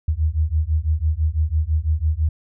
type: beating tone pair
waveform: sine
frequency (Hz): 75.3 / 81.3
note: D2 / E2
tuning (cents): +44 / -23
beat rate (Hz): 6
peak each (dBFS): -20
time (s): 0.08-2.29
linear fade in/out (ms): 5
effects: none